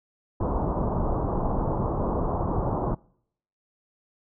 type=low-pass noise; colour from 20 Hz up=pink; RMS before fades=-26 dBFS; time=0.4-2.95 s; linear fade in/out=10 ms; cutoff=1100 Hz; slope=48 dB/octave; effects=noise-tail reverb RT60 0.7 s tail -26 dB re dry